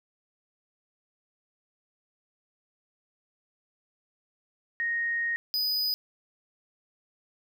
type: tone pair in turn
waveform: sine / square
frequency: 1864.7 / 4978 Hz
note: A#6 / D#8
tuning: 0 / 0 cents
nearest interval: octave + perfect fourth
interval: 1700 cents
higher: second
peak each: -26 dBFS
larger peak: neither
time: 4.8-5.36 / 5.54-5.94 s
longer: first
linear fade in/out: 0 ms
effects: none